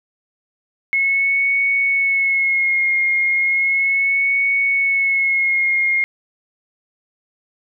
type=tone with vibrato; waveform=sine; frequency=2179 Hz; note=C#7; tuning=30 cents flat; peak=-14 dBFS; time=0.93-6.04 s; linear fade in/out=0 ms; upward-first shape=sine; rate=0.35 Hz; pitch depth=34 cents each way; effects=none